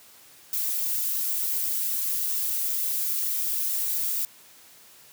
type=noise with flanger; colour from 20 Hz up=violet; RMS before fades=-27 dBFS; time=0.53-4.25 s; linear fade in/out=0 ms; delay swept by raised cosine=1.2 to 4.8 ms; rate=2.2 Hz; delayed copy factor=-0.65; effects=white hiss -52 dBFS RMS until 5.12 s + high-pass 80 Hz 12 dB/octave